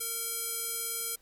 square tone with band-pass filter, 459.4 Hz, A#4, 25 cents flat, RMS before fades -35 dBFS, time 0-1.16 s, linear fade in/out 10 ms, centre 11000 Hz, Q 1.7, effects pink hiss -65 dBFS RMS until 1.21 s

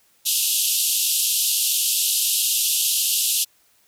white band-pass noise, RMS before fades -21 dBFS, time 0.25-3.45 s, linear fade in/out 20 ms, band 2700 to 14000 Hz, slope 96 dB/octave, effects white hiss -60 dBFS RMS until 3.87 s

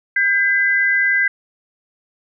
sine tone pair together, 1596.9 / 2012 Hz, G6 / B6, +32 / +32 cents, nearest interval major third, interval 400 cents, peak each -16 dBFS, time 0.16-1.28 s, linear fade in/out 5 ms, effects none

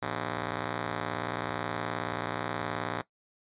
5% pulse ring-modulated tone, 139.9 Hz, C#3, 16 cents sharp, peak -17 dBFS, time 0.02-3.02 s, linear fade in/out 10 ms, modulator 29.4 Hz, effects noise-tail reverb RT60 0.1 s tail -18 dB re dry + resampled to 8000 Hz

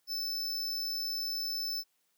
square tone, 5274 Hz, E8, in tune, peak -33 dBFS, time 0.07-1.84 s, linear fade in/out 50 ms, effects white hiss -75 dBFS RMS until 2.17 s + high-pass 150 Hz 12 dB/octave

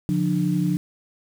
sine tone cluster, 145.1 / 176.9 / 299.4 Hz, D3 / F3 / D4, -21 / +23 / +33 cents, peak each -26 / -21 / -25 dBFS, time 0.09-0.77 s, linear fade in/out 0 ms, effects 7-bit

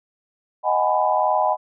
sine chord, G# minor seventh, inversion second, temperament just, 623 / 747.5 / 830.6 / 996.7 Hz, D#5 / F#5 / G#5 / B5, +2 / +17 / 0 / +16 cents, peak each -22 dBFS, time 0.63-1.57 s, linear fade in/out 50 ms, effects none

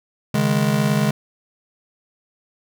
square chord, C# suspended second, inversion none, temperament just, 138.59 / 155.92 / 207.9 Hz, C#3 / D#3 / G#3, 0 / +4 / +2 cents, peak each -22 / -23 / -20 dBFS, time 0.34-1.11 s, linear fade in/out 5 ms, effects none

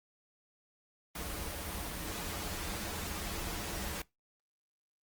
pink noise with comb filter, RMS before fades -39 dBFS, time 1.15-4.02 s, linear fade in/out 5 ms, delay 7.8 ms, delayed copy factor -0.6, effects noise-tail reverb RT60 0.2 s tail -23 dB re dry + Opus 24 kbps

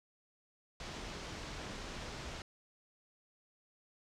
pink low-pass noise, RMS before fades -45 dBFS, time 0.8-2.42 s, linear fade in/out 2 ms, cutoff 6500 Hz, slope 24 dB/octave, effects none

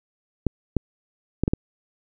clicks, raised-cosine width 3 ms, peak -7 dBFS, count 5, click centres 0.467 / 0.767 / 1.436 / 1.479 / 1.535 s, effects none

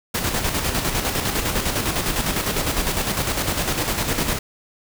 pink noise with tremolo, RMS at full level -21 dBFS, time 0.14-4.39 s, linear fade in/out 10 ms, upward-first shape square, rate 9.9 Hz, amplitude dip 45%, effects none

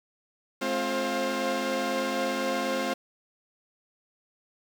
sawtooth tone cluster, 214.4 / 264 / 351.4 / 532 / 700 Hz, A3 / C4 / F4 / C5 / F5, -45 / +16 / +11 / +29 / +4 cents, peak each -31 / -29 / -32 / -26 / -31 dBFS, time 0.61-2.94 s, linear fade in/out 10 ms, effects low-pass 7000 Hz 12 dB/octave + 8-bit

